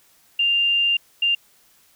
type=tone bursts at uneven times; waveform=sine; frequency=2794 Hz; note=F7; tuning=in tune; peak=-16 dBFS; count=2; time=0.39-0.97 / 1.22-1.35 s; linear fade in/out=5 ms; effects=white hiss -57 dBFS RMS until 1.95 s